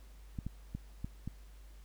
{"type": "clicks", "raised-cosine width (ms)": 5, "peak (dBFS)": -26, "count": 5, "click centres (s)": [0.388, 0.466, 0.75, 1.045, 1.276], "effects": ["added 50 Hz sine -51 dBFS peak until 1.84 s", "pink hiss -65 dBFS RMS until 1.84 s"]}